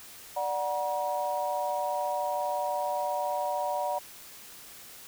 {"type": "chord", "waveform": "sine", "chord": "D augmented", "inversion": "none", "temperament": "equal with one note detuned", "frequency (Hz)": [587.3, 740, 954.1], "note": ["D5", "F#5", "A#5"], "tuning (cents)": [0, 0, 40], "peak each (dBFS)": -32, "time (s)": [0.36, 3.99], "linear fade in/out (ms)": 10, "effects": ["white hiss -48 dBFS RMS until 5.07 s"]}